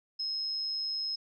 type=tone; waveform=sine; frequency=5150 Hz; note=E8; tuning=41 cents flat; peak=-31 dBFS; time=0.19-1.16 s; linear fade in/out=10 ms; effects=none